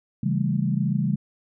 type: chord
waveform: sine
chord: A dominant seventh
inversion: first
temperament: just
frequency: 137.5 / 165 / 198 / 220 Hz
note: C#3 / E3 / G3 / A3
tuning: -14 / +2 / +18 / 0 cents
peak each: -25 / -26 / -25 / -30 dBFS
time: 0.23-1.16 s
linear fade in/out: 5 ms
effects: none